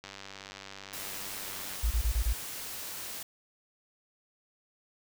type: click train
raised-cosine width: 0.2 ms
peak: -26 dBFS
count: 169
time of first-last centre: 0.04-1.756 s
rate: 97.9 Hz
type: noise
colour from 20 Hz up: white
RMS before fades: -40 dBFS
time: 0.93-3.23 s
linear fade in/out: 5 ms
type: tone bursts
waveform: sine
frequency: 55.2 Hz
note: A1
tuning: 6 cents sharp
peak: -24 dBFS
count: 5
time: 1.83-2.333 s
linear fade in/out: 10 ms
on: 79 ms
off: 27 ms
effects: none